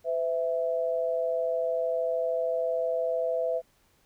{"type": "tone pair together", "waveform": "sine", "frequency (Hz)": [506.2, 659.3], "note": ["B4", "E5"], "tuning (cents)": [43, 0], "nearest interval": "perfect fourth", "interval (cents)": 457, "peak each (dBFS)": -28, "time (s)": [0.04, 3.62], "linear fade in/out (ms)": 50, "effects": ["pink hiss -66 dBFS RMS until 4.05 s"]}